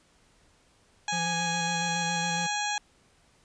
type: harmonic tone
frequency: 830.6 Hz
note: G#5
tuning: in tune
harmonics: 1 / 2 / 3 / 4 / 5 / 7 / 8 / 9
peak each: -31 / -34 / -36 / -37 / -38 / -39 / -40 / -41 dBFS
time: 1.08-2.78 s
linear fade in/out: 2 ms
type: tone with vibrato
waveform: square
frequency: 171.3 Hz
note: F3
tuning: 33 cents flat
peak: -34 dBFS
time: 1.12-2.47 s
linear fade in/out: 10 ms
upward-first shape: square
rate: 7.2 Hz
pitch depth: 28 cents each way
effects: pink hiss -63 dBFS RMS until 3.44 s + resampled to 22050 Hz